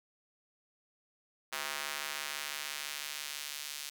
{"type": "tone with high-pass filter sweep", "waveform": "square", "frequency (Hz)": 73, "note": "D2", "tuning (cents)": -10, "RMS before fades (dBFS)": -40, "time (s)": [1.52, 3.9], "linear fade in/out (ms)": 10, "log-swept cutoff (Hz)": [1300, 3600], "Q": 0.76, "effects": []}